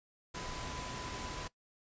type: tone in noise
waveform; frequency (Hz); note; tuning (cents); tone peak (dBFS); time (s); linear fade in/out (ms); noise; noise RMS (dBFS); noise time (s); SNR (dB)
sine; 1000; B5; +21; -48; 0.34-1.48; 10; pink; -42; 0.34-1.48; -9
effects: noise-tail reverb RT60 0.1 s tail -19 dB re dry + resampled to 16000 Hz